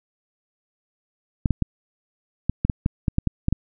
clicks, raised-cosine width 5 ms, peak -7 dBFS, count 12, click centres 1.458 / 1.507 / 1.623 / 2.496 / 2.65 / 2.698 / 2.861 / 3.082 / 3.184 / 3.273 / 3.484 / 3.526 s, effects none

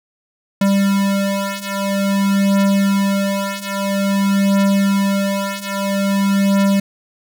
square beating tone pair, 197.2 / 197.7 Hz, G3 / G3, +11 / +15 cents, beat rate 0.5 Hz, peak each -19 / -17 dBFS, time 0.61-6.8 s, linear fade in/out 5 ms, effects none

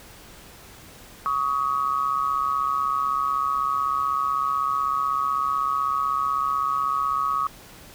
sine tone pair together, 1124 / 1260 Hz, C#6 / D#6, +24 / +21 cents, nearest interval major second, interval 197 cents, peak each -24 dBFS, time 1.26-7.47 s, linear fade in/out 0 ms, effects pink hiss -46 dBFS RMS until 7.94 s

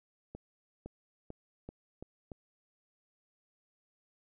accelerating click train, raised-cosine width 2 ms, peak -30 dBFS, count 6, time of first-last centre 0.35-2.318 s, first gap 510 ms, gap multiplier 0.87, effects none

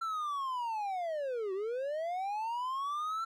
triangle linear two-way sweep, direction down then up, 1355 to 369.4 to 1355 Hz, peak -31 dBFS, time 0.01-3.25 s, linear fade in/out 10 ms, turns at 1.53 s, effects none

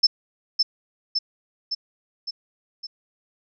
sine tone with echo, 5274 Hz, E8, in tune, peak -11 dBFS, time 0.03-0.07 s, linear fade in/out 10 ms, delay 560 ms, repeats 5, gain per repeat -4 dB, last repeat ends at 2.87 s, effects none

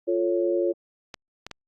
sine chord, F augmented, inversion none, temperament equal, 349.2 / 440 / 554.4 Hz, F4 / A4 / C#5, 0 / 0 / 0 cents, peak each -23 / -29 / -26 dBFS, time 0.07-0.73 s, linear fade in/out 20 ms
clicks, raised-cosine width 0.2 ms, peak -19 dBFS, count 3, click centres 1.142 / 1.466 / 1.513 s
effects Opus 32 kbps

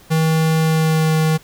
square tone with pitch glide, 159.8 to 157.96 Hz, D#3 to D#3, +47 to +26 cents, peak -14 dBFS, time 0.1-1.38 s, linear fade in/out 20 ms, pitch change -21 cents, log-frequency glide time 0.59-1.15 s, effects pink hiss -47 dBFS RMS until 1.43 s

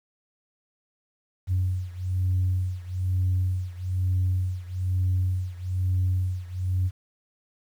sine beating tone pair, 91.7 / 92.8 Hz, F#2 / F#2, -15 / +6 cents, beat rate 1.1 Hz, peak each -24 / -26 dBFS, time 1.47-6.91 s, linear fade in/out 50 ms, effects tanh soft clip ceiling -17 dBFS + 9-bit

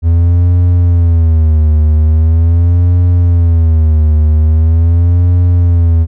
triangle tone with vibrato, 82.41 Hz, E2, in tune, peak -3 dBFS, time 0.02-6.07 s, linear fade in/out 50 ms, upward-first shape sine, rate 0.42 Hz, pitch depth 120 cents each way, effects none

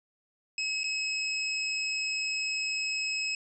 25% pulse tone with dropouts, 2567 Hz, E7, 47 cents flat, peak -25 dBFS, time 0.58-3.35 s, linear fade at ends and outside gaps 2 ms, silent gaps 0.834-0.841 s, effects resampled to 24000 Hz

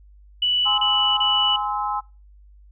sine tone bursts, 2960 Hz, F#7, in tune, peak -17 dBFS, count 3, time 0.42-1.562 s, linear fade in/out 5 ms, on 360 ms, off 31 ms
sine chord, Ab augmented, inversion none, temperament just, 830.6 / 1038.3 / 1297.8 Hz, Ab5 / C6 / E6, 0 / -14 / -27 cents, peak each -25 / -27 / -28 dBFS, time 0.65-2.01 s, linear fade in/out 20 ms
effects noise-tail reverb RT60 0.3 s tail -22 dB re dry + added 50 Hz sine -46 dBFS peak until 2.71 s

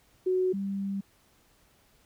sine tone pair in turn, 370 / 196.97 Hz, F#4 / G3, 0 / +9 cents, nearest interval major seventh, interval 1091 cents, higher first, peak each -23 / -29 dBFS, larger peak first, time 0.26-0.53 / 0.53-1.01 s, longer second, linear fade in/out 10 ms, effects pink hiss -64 dBFS RMS until 2.05 s

